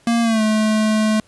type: tone with pitch glide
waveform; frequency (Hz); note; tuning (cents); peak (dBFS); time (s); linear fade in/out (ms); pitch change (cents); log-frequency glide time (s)
square; 233.1 to 216.2; A#3 to A3; 0 to -30; -15; 0.07-1.2; 2; -130; 0.22-0.42
effects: pink hiss -54 dBFS RMS until 1.27 s + resampled to 24000 Hz